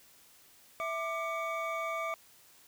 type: tone cluster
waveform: triangle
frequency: 657 / 1188 / 2253 Hz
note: E5 / D6 / C#7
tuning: -6 / +20 / +28 cents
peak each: -35 / -34 / -38 dBFS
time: 0.8-2.14 s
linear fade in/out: 0 ms
effects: white hiss -60 dBFS RMS until 2.67 s